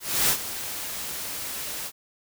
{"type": "noise with ADSR envelope", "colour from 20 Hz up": "white", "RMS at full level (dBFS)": -20, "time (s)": [0, 1.92], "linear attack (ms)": 290, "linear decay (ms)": 80, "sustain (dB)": -13, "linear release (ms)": 59, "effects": []}